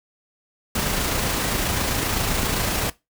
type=noise with amplitude modulation; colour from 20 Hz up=pink; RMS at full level=-22 dBFS; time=0.75-2.9 s; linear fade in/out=5 ms; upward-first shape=sine; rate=27.6 Hz; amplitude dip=30%; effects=noise-tail reverb RT60 0.2 s tail -19 dB re dry